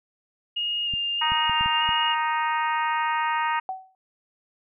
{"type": "tone with vibrato", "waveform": "sine", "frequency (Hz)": 2832, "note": "F7", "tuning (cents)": 23, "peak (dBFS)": -24, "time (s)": [0.56, 2.15], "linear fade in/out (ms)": 10, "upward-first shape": "square", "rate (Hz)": 1.6, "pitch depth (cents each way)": 16}
{"type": "clicks", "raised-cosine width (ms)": 5, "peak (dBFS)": -24, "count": 6, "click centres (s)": [0.938, 1.32, 1.496, 1.61, 1.66, 1.891]}
{"type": "harmonic tone", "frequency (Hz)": 311.1, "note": "D#4", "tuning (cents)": 0, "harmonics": [3, 4, 5, 6, 7, 8, 9], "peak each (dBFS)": [-24, -29, -34, -31, -37, -38, -38], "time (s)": [1.21, 3.6], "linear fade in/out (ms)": 10}
{"type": "tone with exponential decay", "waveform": "sine", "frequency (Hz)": 756, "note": "F#5", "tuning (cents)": 37, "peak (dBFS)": -24, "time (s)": [3.69, 3.95], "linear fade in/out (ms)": 1, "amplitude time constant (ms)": 55}
{"effects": []}